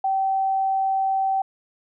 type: tone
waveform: sine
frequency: 772 Hz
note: G5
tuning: 27 cents flat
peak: -19 dBFS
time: 0.04-1.42 s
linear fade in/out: 5 ms
effects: none